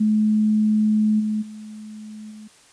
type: tone with level steps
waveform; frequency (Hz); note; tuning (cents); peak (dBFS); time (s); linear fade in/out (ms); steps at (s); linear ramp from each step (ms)
sine; 214.2; A3; -46; -15 / -20 / -34 / -37; 0-2.48; 10; 1.19 / 1.41 / 2.3; 20
effects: white hiss -52 dBFS RMS until 2.72 s + resampled to 22050 Hz